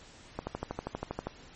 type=click train; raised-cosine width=1 ms; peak=-19 dBFS; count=12; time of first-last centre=0.39-1.27 s; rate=12.5 Hz; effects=pink hiss -53 dBFS RMS until 1.55 s + MP3 32 kbps

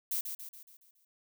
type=noise with echo; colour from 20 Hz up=violet; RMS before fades=-33 dBFS; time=0.11-0.21 s; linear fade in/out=5 ms; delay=140 ms; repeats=6; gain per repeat=-6 dB; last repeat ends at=1.05 s; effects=none

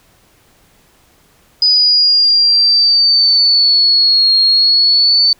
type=exponential two-way sweep; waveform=sine; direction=down then up; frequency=4978 to 4257 to 4535 Hz; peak=-7 dBFS; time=1.62-5.33 s; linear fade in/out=2 ms; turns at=4.4 s; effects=pink hiss -51 dBFS RMS until 5.39 s

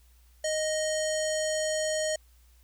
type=tone with low-pass filter; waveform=square; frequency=622.3 Hz; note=D#5; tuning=in tune; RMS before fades=-29 dBFS; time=0.44-2.16 s; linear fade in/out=5 ms; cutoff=7400 Hz; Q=4.7; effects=added 60 Hz sine -56 dBFS peak until 2.63 s + white hiss -66 dBFS RMS until 2.63 s

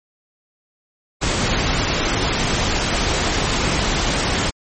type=noise; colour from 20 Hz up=pink; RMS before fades=-19 dBFS; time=1.21-4.51 s; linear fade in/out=20 ms; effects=MP3 32 kbps

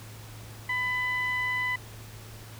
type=tone with low-pass filter; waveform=15% pulse; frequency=1000 Hz; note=B5; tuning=21 cents sharp; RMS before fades=-29 dBFS; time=0.69-1.76 s; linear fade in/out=5 ms; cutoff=2000 Hz; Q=3.5; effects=added 109 Hz sine -44 dBFS peak until 2.59 s + pink hiss -48 dBFS RMS until 2.59 s

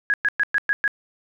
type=tone bursts; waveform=sine; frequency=1660 Hz; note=G#6; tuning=1 cent flat; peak=-16 dBFS; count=6; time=0.1-0.878 s; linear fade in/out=0 ms; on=38 ms; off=110 ms; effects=none

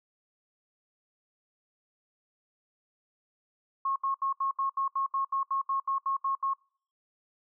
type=tone bursts; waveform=sine; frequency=1087 Hz; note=C#6; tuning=34 cents flat; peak=-26 dBFS; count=15; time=3.85-6.536 s; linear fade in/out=5 ms; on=110 ms; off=74 ms; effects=noise-tail reverb RT60 0.5 s tail -26 dB re dry

